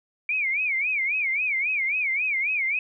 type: tone with vibrato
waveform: sine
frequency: 2304 Hz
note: D7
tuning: 34 cents flat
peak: -22 dBFS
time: 0.29-2.79 s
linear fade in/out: 2 ms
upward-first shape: sine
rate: 3.7 Hz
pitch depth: 180 cents each way
effects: none